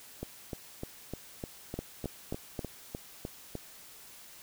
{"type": "two click trains", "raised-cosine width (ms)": 2, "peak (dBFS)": [-23, -21], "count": [12, 4], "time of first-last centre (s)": [[0.23, 3.553], [1.79, 2.592]], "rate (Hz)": [3.31, 3.74], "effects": ["white hiss -52 dBFS RMS until 4.42 s"]}